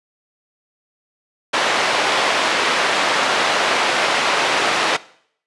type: band-pass noise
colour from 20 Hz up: pink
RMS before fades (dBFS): -18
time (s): 1.53-4.97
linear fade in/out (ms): 10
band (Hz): 550 to 3800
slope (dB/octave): 12
effects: noise-tail reverb RT60 0.6 s tail -19 dB re dry + resampled to 24000 Hz